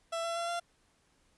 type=tone with pitch steps; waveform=30% pulse; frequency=666 / 673.7 / 681.6 / 689.5 Hz; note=E5 / E5 / F5 / F5; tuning=+18 / +38 / -42 / -22 cents; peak=-30 dBFS; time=0.12-0.6 s; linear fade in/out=10 ms; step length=120 ms; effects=pink hiss -70 dBFS RMS until 1.37 s + resampled to 24000 Hz